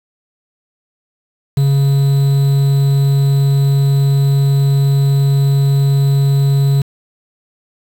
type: tone with quantisation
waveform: triangle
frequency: 138.59 Hz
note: C#3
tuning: in tune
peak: -7 dBFS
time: 1.57-6.82 s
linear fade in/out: 5 ms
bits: 5
effects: none